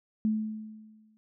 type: tone with exponential decay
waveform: sine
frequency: 216.6 Hz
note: A3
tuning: 27 cents flat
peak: -22 dBFS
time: 0.25-1.17 s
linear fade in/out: 0 ms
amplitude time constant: 200 ms
effects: none